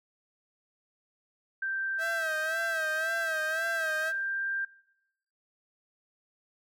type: tone with pitch glide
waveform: sine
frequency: 1568 to 1585.3 Hz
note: G6 to G6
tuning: 0 to +19 cents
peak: -29 dBFS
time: 1.62-4.65 s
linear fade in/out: 5 ms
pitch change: +19 cents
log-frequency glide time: 1.93-4.5 s
type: tone with vibrato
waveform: sawtooth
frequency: 646 Hz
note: E5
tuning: 35 cents flat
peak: -30 dBFS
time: 1.98-4.13 s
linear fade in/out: 50 ms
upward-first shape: sine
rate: 1.9 Hz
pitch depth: 73 cents each way
effects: noise-tail reverb RT60 0.8 s tail -21 dB re dry